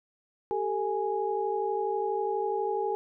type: tone cluster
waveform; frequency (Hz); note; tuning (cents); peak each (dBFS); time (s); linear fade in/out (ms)
sine; 391.9 / 444.1 / 830; G4 / A4 / G#5; 0 / +16 / -1; -31; 0.51-2.95; 0
effects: none